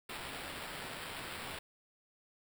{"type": "noise with sample-and-hold", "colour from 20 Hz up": "blue", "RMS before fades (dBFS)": -44, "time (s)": [0.09, 1.59], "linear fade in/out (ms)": 5, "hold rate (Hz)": 6300, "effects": []}